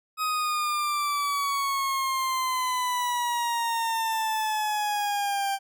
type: exponential sweep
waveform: 40% pulse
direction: down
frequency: 1264 to 784 Hz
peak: -24 dBFS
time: 0.17-5.59 s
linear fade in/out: 50 ms
effects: none